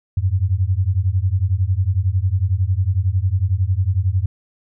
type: beating tone pair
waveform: sine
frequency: 88.7 / 99.7 Hz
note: F2 / G2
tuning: +27 / +30 cents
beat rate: 11 Hz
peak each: -18 / -18 dBFS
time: 0.17-4.26 s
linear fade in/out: 5 ms
effects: none